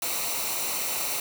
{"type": "noise with comb filter", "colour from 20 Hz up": "white", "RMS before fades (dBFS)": -29, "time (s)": [0.02, 1.2], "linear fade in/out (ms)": 2, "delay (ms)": 0.6, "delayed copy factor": -0.6, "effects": []}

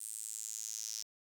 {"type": "tone with high-pass filter sweep", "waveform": "sawtooth", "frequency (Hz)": 110, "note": "A2", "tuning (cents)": 0, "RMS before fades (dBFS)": -43, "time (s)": [0, 1.03], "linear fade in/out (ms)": 10, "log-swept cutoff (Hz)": [8900, 5600], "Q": 5.1, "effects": []}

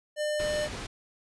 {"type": "tone", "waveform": "square", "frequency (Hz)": 600, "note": "D5", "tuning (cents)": 37, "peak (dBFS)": -28, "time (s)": [0.16, 0.69], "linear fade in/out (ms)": 50}
{"type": "low-pass noise", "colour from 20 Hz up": "pink", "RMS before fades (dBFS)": -38, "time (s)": [0.39, 0.87], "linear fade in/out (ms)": 10, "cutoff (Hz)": 6700, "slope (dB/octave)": 12}
{"effects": ["resampled to 24000 Hz"]}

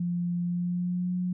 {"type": "tone with pitch glide", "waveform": "sine", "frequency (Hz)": [174.61, 180.45], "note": ["F3", "F#3"], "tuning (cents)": [0, -43], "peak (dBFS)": -26, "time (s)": [0, 1.33], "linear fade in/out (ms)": 5, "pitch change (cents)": 57, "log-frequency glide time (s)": [0.43, 1.16], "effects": []}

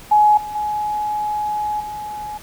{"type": "tone with level steps", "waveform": "sine", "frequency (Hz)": 842, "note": "G#5", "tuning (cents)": 24, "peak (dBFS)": [-9, -26, -19, -26], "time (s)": [0.11, 2.38], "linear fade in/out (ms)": 10, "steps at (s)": [0.37, 0.55, 1.8], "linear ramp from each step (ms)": 5, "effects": ["pink hiss -41 dBFS RMS until 2.42 s"]}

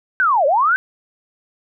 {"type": "linear two-way sweep", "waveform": "sine", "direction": "down then up", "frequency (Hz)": [1568, 524, 1568], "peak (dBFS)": -12, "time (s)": [0.2, 0.76], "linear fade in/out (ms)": 0, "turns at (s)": 0.46, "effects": []}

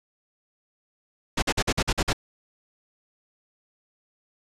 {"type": "noise bursts", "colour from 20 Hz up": "pink", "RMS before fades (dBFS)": -22, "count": 8, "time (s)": [1.37, 2.131], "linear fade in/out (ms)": 10, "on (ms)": 54, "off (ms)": 47, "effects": ["low-pass 7000 Hz 12 dB/octave"]}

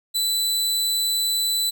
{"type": "tone", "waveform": "sawtooth", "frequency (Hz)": 3990, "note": "B7", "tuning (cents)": 17, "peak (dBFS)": -17, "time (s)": [0.14, 1.71], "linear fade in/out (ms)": 20, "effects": []}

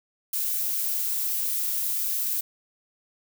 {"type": "noise", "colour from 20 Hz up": "violet", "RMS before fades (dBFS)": -27, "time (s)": [0.33, 2.41], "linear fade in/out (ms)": 5, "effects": []}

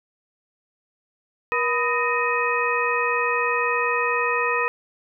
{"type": "tone cluster", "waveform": "sine", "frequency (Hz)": [478.8, 997, 1253, 1854, 2518], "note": ["A#4", "B5", "D#6", "A#6", "D#7"], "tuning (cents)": [46, 16, 12, -10, 20], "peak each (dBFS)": -26, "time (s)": [1.52, 4.68], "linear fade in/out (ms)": 0, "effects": []}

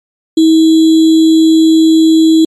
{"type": "tone with sample-and-hold", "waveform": "sine", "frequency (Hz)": 320.8, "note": "E4", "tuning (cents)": -47, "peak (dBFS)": -3, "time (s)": [0.37, 2.45], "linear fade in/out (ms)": 5, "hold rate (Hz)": 3675, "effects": ["low-pass 8000 Hz 12 dB/octave", "MP3 64 kbps"]}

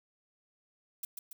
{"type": "noise with echo", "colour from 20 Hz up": "violet", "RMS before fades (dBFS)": -38, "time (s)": [1.03, 1.05], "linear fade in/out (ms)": 2, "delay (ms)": 140, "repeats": 2, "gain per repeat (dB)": -4, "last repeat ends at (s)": 1.33, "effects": []}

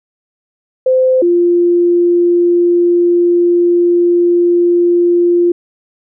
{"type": "tone pair in turn", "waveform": "sine", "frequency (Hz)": [516, 348.3], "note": ["C5", "F4"], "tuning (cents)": [-24, -5], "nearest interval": "perfect fifth", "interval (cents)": 681, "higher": "first", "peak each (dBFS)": -7, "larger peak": "neither", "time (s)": [[0.86, 1.22], [1.22, 5.52]], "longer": "second", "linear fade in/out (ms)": 5, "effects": []}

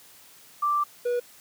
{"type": "tone pair in turn", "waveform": ["sine", "triangle"], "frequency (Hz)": [1174.7, 485.7], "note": ["D6", "B4"], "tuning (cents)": [0, -29], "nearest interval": "octave + minor third", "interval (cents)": 1529, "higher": "first", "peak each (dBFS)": -21, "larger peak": "neither", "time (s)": [[0.62, 0.84], [1.05, 1.2]], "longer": "first", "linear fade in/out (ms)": 10, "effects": ["white hiss -52 dBFS RMS until 1.4 s", "high-pass 80 Hz 12 dB/octave"]}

